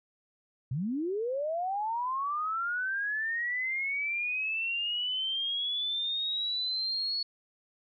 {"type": "linear sweep", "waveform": "sine", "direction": "up", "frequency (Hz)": [115.3, 4400], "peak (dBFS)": -29, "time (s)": [0.71, 7.23], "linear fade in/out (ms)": 5, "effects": []}